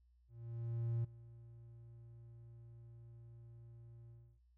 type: tone with ADSR envelope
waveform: triangle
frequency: 116.54 Hz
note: A#2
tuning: in tune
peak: -31 dBFS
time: 0.28-4.4 s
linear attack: 760 ms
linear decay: 11 ms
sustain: -21 dB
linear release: 300 ms
effects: tanh soft clip ceiling -27 dBFS + added 60 Hz sine -67 dBFS peak until 4.57 s